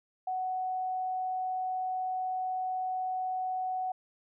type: tone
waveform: sine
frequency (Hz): 744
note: F#5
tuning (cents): +9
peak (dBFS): -30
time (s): 0.27-3.92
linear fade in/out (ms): 5
effects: none